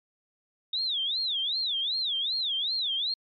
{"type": "tone with vibrato", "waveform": "sine", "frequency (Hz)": 3651, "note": "A#7", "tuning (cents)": -37, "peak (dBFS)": -26, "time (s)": [0.73, 3.14], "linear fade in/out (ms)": 5, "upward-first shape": "sine", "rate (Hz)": 2.6, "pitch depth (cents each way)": 260, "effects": ["MP3 96 kbps"]}